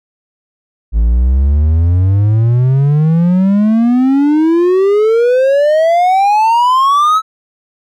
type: exponential sweep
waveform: triangle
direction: up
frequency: 52.9 to 1313 Hz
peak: -5 dBFS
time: 0.92-7.22 s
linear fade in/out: 50 ms
effects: none